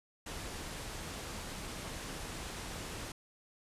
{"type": "low-pass noise", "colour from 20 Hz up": "pink", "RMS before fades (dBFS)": -43, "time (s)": [0.26, 3.12], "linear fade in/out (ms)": 5, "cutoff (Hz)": 11000, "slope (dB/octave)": 24, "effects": ["resampled to 32000 Hz"]}